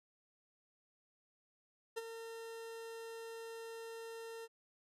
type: tone with ADSR envelope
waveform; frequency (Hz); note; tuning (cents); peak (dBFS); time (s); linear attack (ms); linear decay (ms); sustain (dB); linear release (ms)
40% pulse; 455.4; A#4; -40; -36; 1.96-4.48; 17; 29; -9; 40
effects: resampled to 32000 Hz